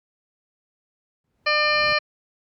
brown noise with exponential growth, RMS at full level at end -32 dBFS, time 1.24-1.93 s, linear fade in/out 2 ms, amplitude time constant 150 ms
harmonic tone, 600 Hz, D5, 37 cents sharp, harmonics 1 / 2 / 3 / 4 / 5 / 7 / 8 / 9, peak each -25 / -24 / -24 / -23 / -32 / -26 / -33 / -36 dBFS, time 1.46-1.99 s, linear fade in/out 10 ms
effects high-pass 80 Hz 12 dB/octave

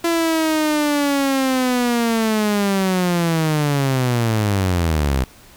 sawtooth linear sweep, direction down, 339.1 to 62.7 Hz, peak -12 dBFS, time 0.04-5.24 s, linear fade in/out 5 ms, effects pink hiss -46 dBFS RMS until 5.56 s

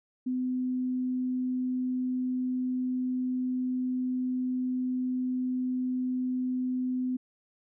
sine tone, 253.8 Hz, B3, 47 cents sharp, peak -27 dBFS, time 0.26-7.17 s, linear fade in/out 10 ms, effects none

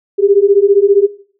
sine beating tone pair, 392 / 407 Hz, G4 / G#4, 0 / -35 cents, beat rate 15 Hz, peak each -10 dBFS, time 0.18-1.07 s, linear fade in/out 20 ms, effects noise-tail reverb RT60 0.5 s tail -18 dB re dry

